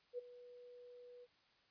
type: tone with ADSR envelope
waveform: sine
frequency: 490 Hz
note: B4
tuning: 14 cents flat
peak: -39 dBFS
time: 0.13-1.27 s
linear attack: 53 ms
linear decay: 16 ms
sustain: -16 dB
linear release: 37 ms
effects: white hiss -73 dBFS RMS until 1.7 s + resampled to 11025 Hz